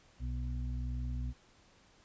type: harmonic tone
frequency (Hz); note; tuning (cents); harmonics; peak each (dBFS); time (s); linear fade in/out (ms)
61.74; B1; 0; 1 / 2 / 4; -35 / -41 / -47; 0.19-1.34; 50
effects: pink hiss -64 dBFS RMS until 2.04 s + resampled to 16000 Hz